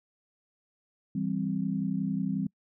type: chord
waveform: sine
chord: C major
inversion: first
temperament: equal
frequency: 164.81 / 196 / 261.6 Hz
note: E3 / G3 / C4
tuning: 0 / 0 / 0 cents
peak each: -33 / -30 / -33 dBFS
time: 1.15-2.47 s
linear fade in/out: 5 ms
effects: noise-tail reverb RT60 0.1 s tail -26 dB re dry